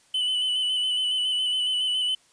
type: tone with vibrato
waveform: triangle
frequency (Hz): 3002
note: F#7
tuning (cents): +24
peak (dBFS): -21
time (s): 0.14-2.15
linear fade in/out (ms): 5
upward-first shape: square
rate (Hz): 7.2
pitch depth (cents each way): 24
effects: white hiss -60 dBFS RMS until 2.32 s + resampled to 22050 Hz